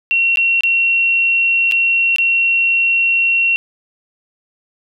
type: tone with dropouts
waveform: sine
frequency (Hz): 2731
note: F7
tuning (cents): -39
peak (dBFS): -11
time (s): 0.11-3.56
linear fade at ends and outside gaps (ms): 0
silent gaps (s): 0.358-0.372 / 0.608-0.635 / 1.713-1.721 / 2.161-2.184
effects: none